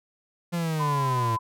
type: linear sweep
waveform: 45% pulse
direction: down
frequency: 174.61 to 110 Hz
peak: -25 dBFS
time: 0.52-1.37 s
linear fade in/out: 20 ms
type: tone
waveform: sine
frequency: 1011 Hz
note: B5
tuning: 40 cents sharp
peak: -25 dBFS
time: 0.79-1.39 s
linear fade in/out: 20 ms
effects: none